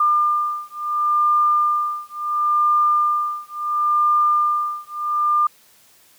sine beating tone pair, 1200 / 1200.72 Hz, D6 / D6, +37 / +38 cents, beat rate 0.72 Hz, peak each -19 / -19 dBFS, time 0-5.47 s, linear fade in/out 5 ms, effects white hiss -53 dBFS RMS until 6.18 s + high-pass 60 Hz 12 dB/octave

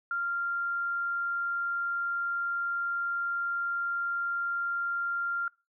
sine tone, 1390 Hz, F6, 9 cents flat, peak -28 dBFS, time 0.11-5.48 s, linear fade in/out 2 ms, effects noise-tail reverb RT60 0.3 s tail -24 dB re dry

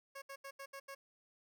15% pulse tone bursts at uneven times, 549 Hz, C#5, 17 cents flat, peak -40 dBFS, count 6, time 0.15-0.22 / 0.29-0.36 / 0.44-0.51 / 0.59-0.66 / 0.73-0.8 / 0.88-0.95 s, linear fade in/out 10 ms, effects none

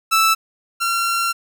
sawtooth tone pair in turn, 1318.5 / 1368.5 Hz, E6 / F6, 0 / -36 cents, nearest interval minor second, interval 64 cents, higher second, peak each -9 / -14 dBFS, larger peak first, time 0.11-0.35 / 0.8-1.33 s, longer second, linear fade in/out 20 ms, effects none

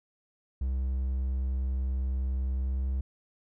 triangle tone with pitch glide, 65.1 to 65.93 Hz, C2 to C2, -8 to +14 cents, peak -25 dBFS, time 0.61-3.01 s, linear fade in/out 5 ms, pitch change +22 cents, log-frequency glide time 2.58-2.88 s, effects none

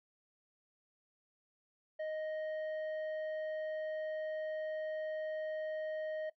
triangle tone with tanh clipping, 623 Hz, D#5, 2 cents sharp, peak -38 dBFS, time 1.99-6.3 s, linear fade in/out 10 ms, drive 11 dB, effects noise-tail reverb RT60 0.1 s tail -17 dB re dry

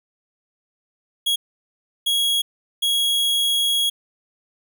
45% pulse tone bursts at uneven times, 3316 Hz, G#7, 3 cents flat, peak -17 dBFS, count 3, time 1.26-1.36 / 2.06-2.42 / 2.82-3.9 s, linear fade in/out 10 ms, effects none

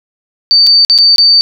sine tone with dropouts, 4589 Hz, D8, 41 cents flat, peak -3 dBFS, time 0.51-1.41 s, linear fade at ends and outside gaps 0 ms, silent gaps 0.666-0.67 / 0.849-0.898 / 0.979-0.986 / 1.16-1.182 s, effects none

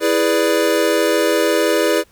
square chord, E dominant seventh, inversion none, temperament equal, 329.6 / 415.3 / 493.9 / 587.3 Hz, E4 / G#4 / B4 / D5, 0 / 0 / 0 / 0 cents, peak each -20 dBFS, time 0-2.04 s, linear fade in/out 50 ms, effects pink hiss -54 dBFS RMS until 2.11 s

